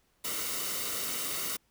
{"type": "noise with comb filter", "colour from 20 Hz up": "white", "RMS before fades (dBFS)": -34, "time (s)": [0.24, 1.57], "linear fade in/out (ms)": 10, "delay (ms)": 1.2, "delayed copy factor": -0.55, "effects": ["pink hiss -71 dBFS RMS until 1.7 s"]}